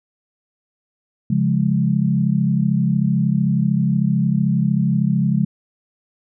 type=chord; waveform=sine; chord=Db major; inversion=none; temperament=equal; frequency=138.59 / 174.61 / 207.7 Hz; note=Db3 / F3 / Ab3; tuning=0 / 0 / 0 cents; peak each=-19 dBFS; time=1.3-5.45 s; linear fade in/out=5 ms; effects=none